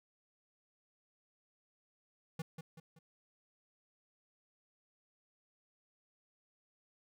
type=tone with echo; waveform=square; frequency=161.9 Hz; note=E3; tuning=31 cents flat; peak=-38 dBFS; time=2.39-2.42 s; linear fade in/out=5 ms; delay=190 ms; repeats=3; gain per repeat=-7 dB; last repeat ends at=2.99 s; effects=none